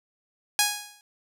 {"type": "tone with exponential decay", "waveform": "5% pulse", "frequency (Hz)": 828, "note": "G#5", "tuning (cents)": -5, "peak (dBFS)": -5, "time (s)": [0.59, 1.01], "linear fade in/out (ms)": 1, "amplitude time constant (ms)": 91, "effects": []}